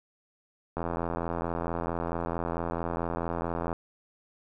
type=click train; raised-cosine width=1 ms; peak=-17 dBFS; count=251; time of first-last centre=0.77-3.729 s; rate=84.5 Hz; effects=none